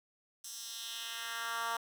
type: tone with high-pass filter sweep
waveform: 10% pulse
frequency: 230.7 Hz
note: A#3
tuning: 18 cents flat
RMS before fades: -40 dBFS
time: 0.44-1.77 s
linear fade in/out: 5 ms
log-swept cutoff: 6500 to 940 Hz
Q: 1.6
effects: none